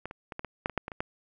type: clicks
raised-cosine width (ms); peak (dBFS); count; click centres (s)
0.5; -21 / -26 / -23 / -20 / -21 / -12 / -23 / -12 / -21 / -24 / -15; 11; 0.056 / 0.111 / 0.322 / 0.394 / 0.447 / 0.659 / 0.697 / 0.777 / 0.881 / 0.918 / 1.005
effects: none